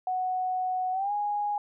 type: tone with pitch glide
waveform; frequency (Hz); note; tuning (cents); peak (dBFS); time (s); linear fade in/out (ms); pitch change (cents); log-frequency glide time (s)
sine; 740 to 825.8; F#5 to G#5; 0 to -10; -26; 0.07-1.58; 2; +190; 0.92-1.12
effects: none